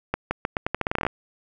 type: accelerating click train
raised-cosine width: 0.5 ms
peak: -8 dBFS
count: 15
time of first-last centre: 0.14-1.066 s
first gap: 170 ms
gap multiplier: 0.83
effects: none